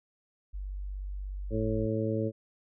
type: tone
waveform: sine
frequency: 48.35 Hz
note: G1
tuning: 23 cents flat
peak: -34 dBFS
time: 0.53-1.87 s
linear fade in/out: 20 ms
type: harmonic tone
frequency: 110 Hz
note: A2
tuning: in tune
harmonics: 1 / 2 / 3 / 4 / 5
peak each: -32 / -34 / -34 / -34 / -35 dBFS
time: 1.5-2.32 s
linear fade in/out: 50 ms
effects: none